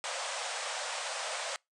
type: band-pass noise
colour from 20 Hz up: pink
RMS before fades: -37 dBFS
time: 0.04-1.56 s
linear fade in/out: 0 ms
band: 500 to 9200 Hz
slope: 96 dB/octave
effects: noise-tail reverb RT60 0.2 s tail -26 dB re dry